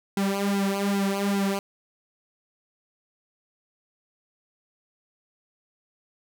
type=tone with flanger; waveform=sawtooth; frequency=198.4 Hz; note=G3; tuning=21 cents sharp; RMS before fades=-25 dBFS; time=0.17-1.59 s; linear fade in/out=2 ms; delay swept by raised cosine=1.7 to 4.5 ms; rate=2.5 Hz; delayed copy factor=-0.9; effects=none